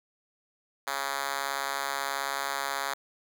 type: tone with high-pass filter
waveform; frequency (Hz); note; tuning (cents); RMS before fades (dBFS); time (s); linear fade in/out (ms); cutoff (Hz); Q
5% pulse; 138.59; C#3; 0; -32; 0.87-2.94; 5; 790; 0.78
effects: none